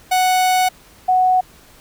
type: tone pair in turn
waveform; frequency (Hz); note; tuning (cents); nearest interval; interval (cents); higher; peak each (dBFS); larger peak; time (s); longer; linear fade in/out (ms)
45% pulse / sine; 740 / 740; F#5 / F#5; 0 / 0; unison; 0; neither; -13 / -11; second; 0.11-0.69 / 1.08-1.41; first; 10
effects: pink hiss -47 dBFS RMS until 1.8 s